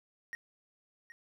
triangle tone with echo, 1873 Hz, A#6, 8 cents sharp, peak -36 dBFS, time 0.33-0.35 s, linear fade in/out 0 ms, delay 770 ms, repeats 1, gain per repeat -11 dB, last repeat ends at 1.12 s, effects none

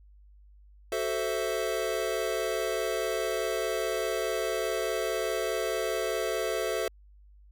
square chord, F# half-diminished seventh, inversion none, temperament equal with one note detuned, 375.2 / 440 / 523.3 / 659.3 Hz, F#4 / A4 / C5 / E5, +24 / 0 / 0 / 0 cents, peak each -36 / -33 / -35 / -34 dBFS, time 0.92-6.88 s, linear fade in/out 2 ms, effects added 50 Hz sine -52 dBFS peak until 7.51 s

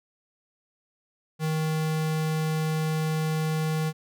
square tone, 157.1 Hz, D#3, 17 cents sharp, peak -25 dBFS, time 1.39-3.93 s, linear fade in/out 50 ms, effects none

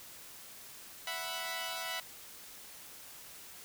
10% pulse chord, E suspended second, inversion none, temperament equal, 659.3 / 740 / 987.8 Hz, E5 / F#5 / B5, 0 / 0 / 0 cents, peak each -33 dBFS, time 1.07-2 s, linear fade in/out 2 ms, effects white hiss -51 dBFS RMS until 3.64 s

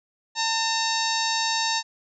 harmonic tone with a mistuned harmonic, 900 Hz, A5, 39 cents sharp, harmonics 1 / 2 / 3 / 4 / 5 / 6 / 7 / 8, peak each -27 / -31 / -33 / -29 / -31 / -30 / -33 / -37 dBFS, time 0.35-1.83 s, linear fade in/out 50 ms, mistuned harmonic 4, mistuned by +80 cents, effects none

